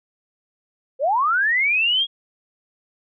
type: linear sweep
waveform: sine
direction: up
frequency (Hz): 491.2 to 3325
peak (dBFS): -16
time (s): 0.99-2.07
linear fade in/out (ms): 50
effects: none